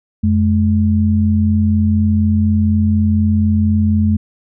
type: tone pair together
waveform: sine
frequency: 89.1 / 213.2 Hz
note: F2 / G#3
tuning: +35 / +46 cents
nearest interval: octave + minor third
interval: 1511 cents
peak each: -13 dBFS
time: 0.23-4.17 s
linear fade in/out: 10 ms
effects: none